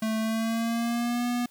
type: tone with pitch glide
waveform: square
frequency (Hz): 220 to 242.7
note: A3 to B3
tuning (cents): 0 to -30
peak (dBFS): -26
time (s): 0.02-1.46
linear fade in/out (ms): 5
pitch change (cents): +170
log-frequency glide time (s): 0.19-1.26
effects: white hiss -59 dBFS RMS until 1.5 s